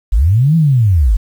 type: linear two-way sweep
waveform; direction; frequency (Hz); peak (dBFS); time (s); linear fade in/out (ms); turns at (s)
sine; up then down; 42 to 167.7 to 42; -7; 0.12-1.17; 10; 0.56
effects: 7-bit